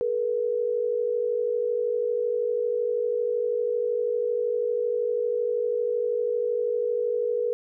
sine tone pair together, 430 / 482.7 Hz, A4 / B4, -40 / -40 cents, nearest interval major second, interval 200 cents, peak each -28 / -24 dBFS, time 0.01-7.53 s, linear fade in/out 0 ms, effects none

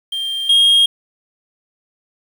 triangle tone pair in turn, 3183 / 3248 Hz, G7 / G#7, +26 / -39 cents, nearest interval unison, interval 35 cents, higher second, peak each -18 / -7 dBFS, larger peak second, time 0.12-0.49 / 0.49-0.86 s, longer neither, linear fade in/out 5 ms, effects 7-bit

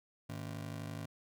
30% pulse ring-modulated tone, 128.7 Hz, C3, 28 cents flat, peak -35 dBFS, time 0.29-1.06 s, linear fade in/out 10 ms, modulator 26 Hz, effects none

